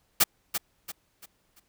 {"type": "noise with echo", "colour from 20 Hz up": "white", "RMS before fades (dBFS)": -19, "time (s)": [0.2, 0.24], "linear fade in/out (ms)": 10, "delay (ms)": 340, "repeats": 4, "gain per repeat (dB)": -9, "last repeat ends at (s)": 1.6, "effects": ["pink hiss -70 dBFS RMS until 1.68 s"]}